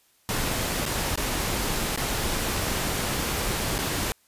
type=noise with dropouts; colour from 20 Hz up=pink; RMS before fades=-27 dBFS; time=0.29-4.12 s; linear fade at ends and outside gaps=0 ms; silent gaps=0.855-0.862 / 1.157-1.175 / 1.961-1.975 / 3.781-3.788 s; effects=white hiss -63 dBFS RMS until 4.27 s + resampled to 32000 Hz